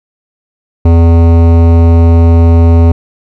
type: tone with hard clipping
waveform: sine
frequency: 83.6 Hz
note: E2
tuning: 25 cents sharp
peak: -4 dBFS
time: 0.85-2.92 s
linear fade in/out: 5 ms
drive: 16 dB
effects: none